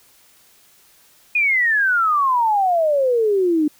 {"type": "exponential sweep", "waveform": "sine", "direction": "down", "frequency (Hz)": [2489, 293.7], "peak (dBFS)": -14, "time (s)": [1.35, 3.68], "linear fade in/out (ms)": 5, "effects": ["white hiss -53 dBFS RMS until 3.79 s"]}